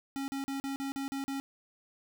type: tone bursts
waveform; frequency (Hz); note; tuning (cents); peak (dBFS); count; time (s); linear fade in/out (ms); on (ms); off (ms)
square; 273.8; C#4; -21; -34; 8; 0.16-1.4; 0; 120; 40
effects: none